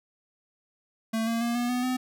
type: tone with pitch steps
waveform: square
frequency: 223.9 / 229.7 / 235.6 / 241.6 / 247.9 / 254.2 Hz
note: A3 / A#3 / A#3 / B3 / B3 / C4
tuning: +30 / -25 / +19 / -38 / +7 / -50 cents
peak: -26 dBFS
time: 1.13-1.97 s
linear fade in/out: 10 ms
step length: 140 ms
effects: none